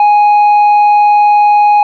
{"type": "tone with tanh clipping", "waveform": "sine", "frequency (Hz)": 830.6, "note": "G#5", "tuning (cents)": 0, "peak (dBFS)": -5, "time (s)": [0, 1.83], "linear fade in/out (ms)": 2, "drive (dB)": 4, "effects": []}